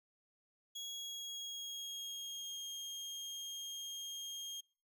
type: tone with pitch glide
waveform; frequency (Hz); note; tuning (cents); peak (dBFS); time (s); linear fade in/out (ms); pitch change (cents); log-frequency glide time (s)
30% pulse; 3322 to 3229; G#7 to G#7; 0 to -49; -40; 0.75-4.61; 10; -49; 0.9-2.69
effects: noise-tail reverb RT60 0.4 s tail -26 dB re dry